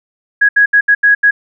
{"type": "tone bursts at uneven times", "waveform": "sine", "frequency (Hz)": 1661.2, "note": "G#6", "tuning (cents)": 0, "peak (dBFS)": -5, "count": 6, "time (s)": [[0.41, 0.49], [0.56, 0.66], [0.73, 0.81], [0.88, 0.95], [1.03, 1.15], [1.23, 1.31]], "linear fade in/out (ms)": 10, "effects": []}